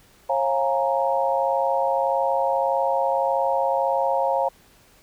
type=chord; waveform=sine; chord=Bb minor seventh; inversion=first; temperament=equal with one note detuned; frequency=542.3 / 698.5 / 830.6 / 932.3 Hz; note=Db5 / F5 / Ab5 / Bb5; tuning=-38 / 0 / 0 / 0 cents; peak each=-23 / -25 / -26 / -25 dBFS; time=0.29-4.49 s; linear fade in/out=10 ms; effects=pink hiss -55 dBFS RMS until 5.02 s